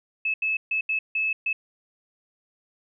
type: tone bursts at uneven times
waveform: sine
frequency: 2600 Hz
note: E7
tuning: 24 cents flat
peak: -22 dBFS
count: 6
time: 0.25-0.34 / 0.42-0.57 / 0.71-0.81 / 0.89-0.99 / 1.15-1.33 / 1.46-1.53 s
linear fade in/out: 5 ms
effects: none